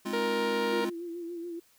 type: chord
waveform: square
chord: F minor seventh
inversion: first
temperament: just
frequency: 209.5 / 261.9 / 314.3 / 349.2 Hz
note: Ab3 / C4 / Eb4 / F4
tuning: +15 / +2 / +18 / 0 cents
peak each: -37 / -39 / -43 / -37 dBFS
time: 0.05-0.9 s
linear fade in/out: 10 ms
type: harmonic tone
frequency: 468.9 Hz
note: A#4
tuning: 10 cents sharp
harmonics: 1 / 2 / 3 / 4 / 5 / 6 / 7 / 8 / 9 / 10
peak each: -29 / -35 / -39 / -41 / -43 / -45 / -46 / -47 / -48 / -49 dBFS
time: 0.13-0.85 s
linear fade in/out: 5 ms
type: tone with vibrato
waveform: sine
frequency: 341.9 Hz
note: F4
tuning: 37 cents flat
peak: -35 dBFS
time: 0.72-1.6 s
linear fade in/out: 10 ms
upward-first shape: sine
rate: 7 Hz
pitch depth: 48 cents each way
effects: white hiss -64 dBFS RMS until 1.78 s